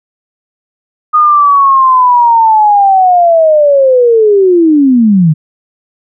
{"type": "linear sweep", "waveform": "sine", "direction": "down", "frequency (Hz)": [1237, 146.83], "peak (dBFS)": -3, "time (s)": [1.13, 5.34], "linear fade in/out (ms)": 20, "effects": []}